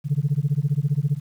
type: tone with tremolo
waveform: sine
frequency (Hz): 144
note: D3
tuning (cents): -34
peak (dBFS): -14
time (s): 0.04-1.2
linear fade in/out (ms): 50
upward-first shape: sine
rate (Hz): 15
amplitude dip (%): 100
effects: tanh soft clip ceiling -13 dBFS + 9-bit